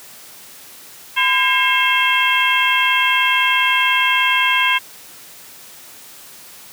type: harmonic tone with a mistuned harmonic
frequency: 537 Hz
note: C5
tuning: 45 cents sharp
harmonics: 2 / 3 / 4 / 5 / 6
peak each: -19 / -20 / -19 / -19 / -20 dBFS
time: 1.16-4.79 s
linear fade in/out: 20 ms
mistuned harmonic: 2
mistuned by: -93 cents
effects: white hiss -40 dBFS RMS until 6.72 s + high-pass 100 Hz 12 dB/octave